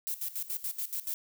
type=noise with tremolo; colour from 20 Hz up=violet; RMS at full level=-34 dBFS; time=0.07-1.14 s; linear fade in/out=0 ms; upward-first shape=square; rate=7 Hz; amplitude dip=80%; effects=none